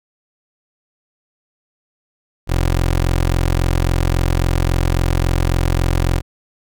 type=tone; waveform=20% pulse; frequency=43.65 Hz; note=F1; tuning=in tune; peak=-9 dBFS; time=2.47-6.22 s; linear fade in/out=50 ms; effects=none